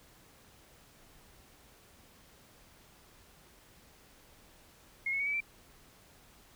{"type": "tone with pitch steps", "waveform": "sine", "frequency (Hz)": [2149, 2195, 2243, 2291, 2341], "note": ["C7", "C#7", "C#7", "D7", "D7"], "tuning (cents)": [46, -18, 20, -44, -6], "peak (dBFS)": -30, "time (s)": [5.06, 5.405], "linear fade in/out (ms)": 5, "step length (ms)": 69, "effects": ["pink hiss -60 dBFS RMS until 6.55 s"]}